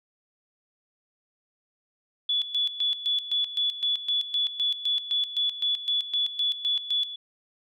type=tone with tremolo; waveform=sine; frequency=3429 Hz; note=A7; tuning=45 cents flat; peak=-22 dBFS; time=2.29-7.16 s; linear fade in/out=5 ms; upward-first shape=square; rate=3.9 Hz; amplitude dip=75%; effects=none